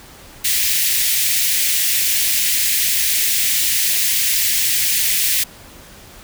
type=high-pass noise; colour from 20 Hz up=white; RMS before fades=-17 dBFS; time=0.44-5.44 s; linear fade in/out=10 ms; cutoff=1800 Hz; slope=48 dB/octave; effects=pink hiss -41 dBFS RMS until 6.23 s